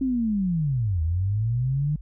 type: linear two-way sweep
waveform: sine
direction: down then up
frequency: 270.6 to 77.78 to 152.6 Hz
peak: -21 dBFS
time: 0.01-1.96 s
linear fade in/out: 5 ms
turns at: 1.02 s
effects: added 50 Hz sine -37 dBFS peak until 2.01 s